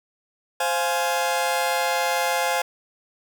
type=chord; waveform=sawtooth; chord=F minor; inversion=second; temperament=just; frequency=523.8 / 698.5 / 838.1 Hz; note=C5 / F5 / Ab5; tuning=+2 / 0 / +16 cents; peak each=-22 / -22 / -21 dBFS; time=0.6-2.62 s; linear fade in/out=5 ms; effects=none